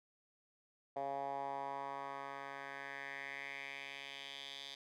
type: tone with band-pass filter sweep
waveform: 10% pulse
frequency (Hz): 138.59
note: C#3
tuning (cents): 0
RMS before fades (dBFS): -45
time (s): 0.96-4.75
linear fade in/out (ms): 5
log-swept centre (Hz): 690 to 3800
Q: 3.3
effects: none